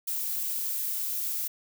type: noise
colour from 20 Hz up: violet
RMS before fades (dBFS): -31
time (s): 0.07-1.48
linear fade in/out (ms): 10
effects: none